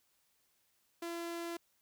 sawtooth tone, 339.3 Hz, F4, 50 cents flat, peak -35 dBFS, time 1.02-1.57 s, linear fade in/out 5 ms, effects white hiss -75 dBFS RMS until 1.81 s

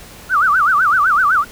sine tone with vibrato, 1328 Hz, E6, 12 cents sharp, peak -10 dBFS, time 0.29-1.45 s, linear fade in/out 50 ms, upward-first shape sine, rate 7.9 Hz, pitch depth 260 cents each way, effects pink hiss -38 dBFS RMS until 1.51 s

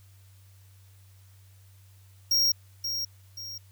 square tone with echo, 5588 Hz, F8, in tune, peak -21 dBFS, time 2.31-2.52 s, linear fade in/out 5 ms, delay 530 ms, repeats 2, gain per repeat -8 dB, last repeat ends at 3.58 s, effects added 96 Hz sine -52 dBFS peak until 3.71 s + white hiss -63 dBFS RMS until 3.71 s

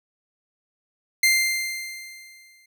sawtooth tone with exponential decay, 2093 Hz, C7, in tune, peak -11 dBFS, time 1.23-2.66 s, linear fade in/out 5 ms, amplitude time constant 310 ms, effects none

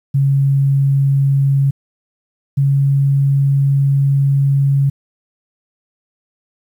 sine tone pair in turn, 138 / 138.71 Hz, C#3 / C#3, -7 / +1 cents, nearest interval unison, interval 8 cents, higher second, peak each -10 dBFS, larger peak neither, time 0.14-1.71 / 2.57-4.9 s, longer second, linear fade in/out 10 ms, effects 8-bit

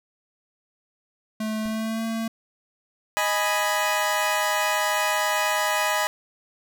square tone with pitch glide, 217.3 to 225.5 Hz, A3 to A3, -21 to +43 cents, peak -26 dBFS, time 1.4-2.28 s, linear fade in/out 5 ms, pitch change +64 cents, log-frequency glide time 1.62-2.05 s
brown noise with exponential decay, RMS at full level -36 dBFS, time 1.65-1.77 s, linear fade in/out 5 ms, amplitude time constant 26 ms
20% pulse chord, G# minor, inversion second, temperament equal, 622.3 / 830.6 / 987.8 Hz, D#5 / G#5 / B5, 0 / 0 / 0 cents, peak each -21 dBFS, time 3.17-6.07 s, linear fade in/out 0 ms
effects none

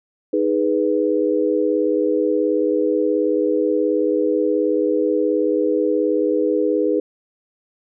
sine chord, G# minor, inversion second, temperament equal, 311.1 / 415.3 / 493.9 Hz, D#4 / G#4 / B4, 0 / 0 / 0 cents, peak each -20 dBFS, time 0.33-7 s, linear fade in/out 5 ms, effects none

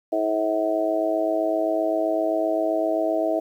harmonic tone, 107.7 Hz, A2, 37 cents flat, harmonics 3 / 4 / 5 / 6 / 7, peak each -26 / -31 / -32 / -22 / -32 dBFS, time 0.12-3.4 s, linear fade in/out 10 ms, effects 9-bit

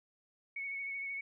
sine tone with vibrato, 2217 Hz, C#7, in tune, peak -37 dBFS, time 0.56-1.21 s, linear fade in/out 5 ms, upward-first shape sine, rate 13 Hz, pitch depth 21 cents each way, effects none

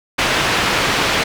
white low-pass noise, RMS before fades -17 dBFS, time 0.18-1.24 s, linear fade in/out 10 ms, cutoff 2900 Hz, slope 12 dB/octave, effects none

